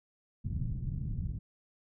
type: low-pass noise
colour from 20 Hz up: white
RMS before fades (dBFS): -35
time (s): 0.44-1.39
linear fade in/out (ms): 10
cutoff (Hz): 150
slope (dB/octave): 24
effects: none